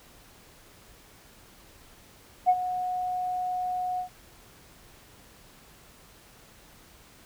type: tone with ADSR envelope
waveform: sine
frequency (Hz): 730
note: F#5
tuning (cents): -24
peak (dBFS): -14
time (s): 2.46-4.09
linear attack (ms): 31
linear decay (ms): 54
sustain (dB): -13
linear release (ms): 100
effects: tanh soft clip ceiling -11 dBFS + pink hiss -54 dBFS RMS until 7.25 s